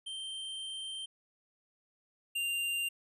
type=tone pair in turn; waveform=square; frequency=3136 / 2787 Hz; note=G7 / F7; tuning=0 / -4 cents; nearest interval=major second; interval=204 cents; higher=first; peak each=-39 / -32 dBFS; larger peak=second; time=0.06-1.06 / 2.35-2.89 s; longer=first; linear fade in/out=10 ms; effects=resampled to 32000 Hz